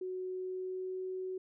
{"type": "tone with pitch glide", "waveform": "sine", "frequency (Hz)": [370, 373], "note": ["F#4", "F#4"], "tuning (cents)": [0, 14], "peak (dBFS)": -36, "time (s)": [0.01, 1.38], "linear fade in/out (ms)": 5, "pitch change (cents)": 14, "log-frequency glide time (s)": [0.26, 1.03], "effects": []}